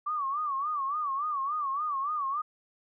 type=tone with vibrato; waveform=sine; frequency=1152 Hz; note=D6; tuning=34 cents flat; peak=-28 dBFS; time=0.06-2.42 s; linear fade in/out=10 ms; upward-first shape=sine; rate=3.5 Hz; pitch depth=130 cents each way; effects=none